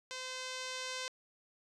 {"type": "tone with level ramp", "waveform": "5% pulse", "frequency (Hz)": 514, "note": "C5", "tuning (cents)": -31, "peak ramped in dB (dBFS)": [-29, -26], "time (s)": [0.11, 1.08], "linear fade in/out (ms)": 0, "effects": ["resampled to 24000 Hz"]}